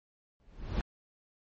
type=noise with exponential growth; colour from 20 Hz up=brown; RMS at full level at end=-26 dBFS; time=0.4-0.81 s; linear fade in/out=0 ms; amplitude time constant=89 ms; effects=low-pass 6000 Hz 12 dB/octave + MP3 32 kbps